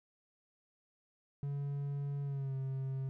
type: tone with pitch glide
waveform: triangle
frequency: 141.6 to 133.65 Hz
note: C#3 to C3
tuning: +37 to +37 cents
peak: -33 dBFS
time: 1.43-3.09 s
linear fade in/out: 0 ms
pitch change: -100 cents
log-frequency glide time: 2.23-2.55 s
effects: none